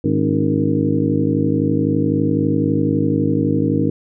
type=harmonic tone with a mistuned harmonic; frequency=51.91 Hz; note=G#1; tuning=in tune; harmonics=2 / 3 / 4 / 5 / 6 / 7 / 8 / 9; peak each=-23 / -21 / -24 / -20 / -20 / -30 / -31 / -24 dBFS; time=0.04-3.9 s; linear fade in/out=5 ms; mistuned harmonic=5; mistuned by=+75 cents; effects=none